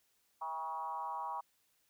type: tone with frequency modulation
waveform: sine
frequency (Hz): 960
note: B5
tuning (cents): -49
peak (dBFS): -37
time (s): 0.41-1.41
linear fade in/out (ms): 10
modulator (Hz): 155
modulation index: 1.2
effects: white hiss -75 dBFS RMS until 1.89 s